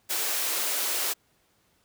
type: high-pass noise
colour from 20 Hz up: white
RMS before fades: -28 dBFS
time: 0.09-1.14 s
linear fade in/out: 20 ms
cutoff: 320 Hz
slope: 24 dB/octave
effects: pink hiss -67 dBFS RMS until 1.84 s + high-pass 60 Hz 12 dB/octave